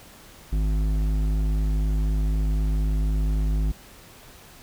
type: tone with hard clipping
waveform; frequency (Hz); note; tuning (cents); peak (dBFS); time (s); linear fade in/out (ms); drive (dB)
triangle; 52; G#1; +3; -22; 0.52-3.72; 10; 14
effects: pink hiss -48 dBFS RMS until 4.62 s